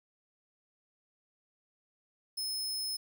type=tone; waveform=sawtooth; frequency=5190 Hz; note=E8; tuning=28 cents flat; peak=-31 dBFS; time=2.37-2.97 s; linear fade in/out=10 ms; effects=11-bit